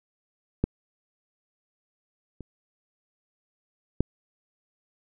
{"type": "clicks", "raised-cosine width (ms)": 3, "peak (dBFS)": [-9, -26, -8], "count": 3, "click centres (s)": [0.64, 2.407, 4.006], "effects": []}